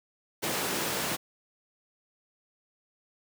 pink high-pass noise, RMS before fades -31 dBFS, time 0.42-1.17 s, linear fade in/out 20 ms, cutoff 210 Hz, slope 12 dB/octave, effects none

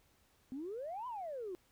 sine exponential two-way sweep, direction up then down, 249.1 to 1032 to 345.8 Hz, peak -39 dBFS, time 0.52-1.55 s, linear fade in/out 0 ms, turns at 1.07 s, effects tanh soft clip ceiling -35 dBFS + pink hiss -71 dBFS RMS until 1.71 s

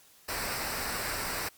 pink noise with comb filter, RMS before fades -34 dBFS, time 0.28-1.49 s, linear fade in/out 10 ms, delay 0.3 ms, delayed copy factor -0.6, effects white hiss -59 dBFS RMS until 1.57 s + Opus 48 kbps

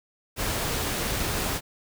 pink noise, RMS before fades -28 dBFS, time 0.36-1.61 s, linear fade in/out 50 ms, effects none

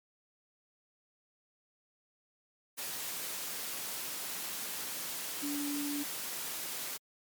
sine tone in noise, 288.7 Hz, D4, 30 cents flat, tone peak -34 dBFS, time 5.42-6.04 s, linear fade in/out 20 ms, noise white, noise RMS -39 dBFS, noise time 2.77-6.98 s, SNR +2 dB, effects high-pass 150 Hz 12 dB/octave + MP3 96 kbps

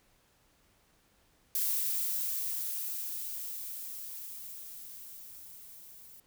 violet noise with level ramp, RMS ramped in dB -30 to -53 dBFS, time 1.55-6.2 s, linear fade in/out 2 ms, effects pink hiss -68 dBFS RMS until 6.26 s

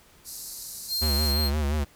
white band-pass noise, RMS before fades -39 dBFS, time 0.24-1.35 s, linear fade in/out 50 ms, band 4000 to 14000 Hz, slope 96 dB/octave
45% pulse tone, 4205 Hz, C8, 8 cents sharp, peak -25 dBFS, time 0.88-1.51 s, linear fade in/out 50 ms
square tone with vibrato, 73.5 Hz, D2, 2 cents sharp, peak -24 dBFS, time 1.01-1.85 s, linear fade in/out 20 ms, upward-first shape sine, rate 5.7 Hz, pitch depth 88 cents each way
effects pink hiss -56 dBFS RMS until 1.95 s

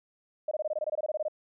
sine tone bursts, 614 Hz, D#5, 23 cents flat, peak -27 dBFS, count 15, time 0.48-1.283 s, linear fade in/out 5 ms, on 33 ms, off 22 ms, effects none

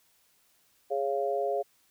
sine chord, Db major, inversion second, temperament equal with one note detuned, 415.3 / 554.4 / 692.8 Hz, Ab4 / Db5 / F5, 0 / 0 / -14 cents, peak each -31 / -31 / -31 dBFS, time 0.9-1.63 s, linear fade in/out 20 ms, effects white hiss -67 dBFS RMS until 1.9 s

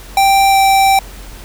square tone with pitch glide, 784 to 779 Hz, G5 to G5, 0 to -11 cents, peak -8 dBFS, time 0.17-0.99 s, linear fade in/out 2 ms, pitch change -11 cents, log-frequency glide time 0.5-0.57 s, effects added 45 Hz sine -32 dBFS peak until 1.44 s + pink hiss -36 dBFS RMS until 1.44 s

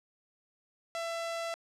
sawtooth tone, 669 Hz, E5, 25 cents sharp, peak -30 dBFS, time 0.95-1.54 s, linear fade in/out 0 ms, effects low-pass 8000 Hz 12 dB/octave + 11-bit

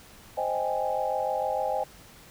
sine chord, Ab major seventh, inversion first, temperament equal, 523.3 / 622.3 / 784 / 830.6 Hz, C5 / Eb5 / G5 / Ab5, 0 / 0 / 0 / 0 cents, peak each -31 dBFS, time 0.37-1.84 s, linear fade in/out 10 ms, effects pink hiss -51 dBFS RMS until 2.3 s

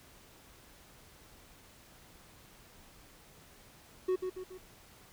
triangle tone with echo, 370 Hz, F#4, in tune, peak -25 dBFS, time 4.08-4.16 s, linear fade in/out 10 ms, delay 140 ms, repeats 3, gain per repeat -6 dB, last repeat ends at 4.58 s, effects pink hiss -58 dBFS RMS until 5.12 s

